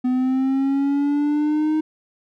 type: linear sweep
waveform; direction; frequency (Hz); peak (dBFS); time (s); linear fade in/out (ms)
triangle; up; 250.7 to 312.4; -15; 0.04-1.81; 10
effects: none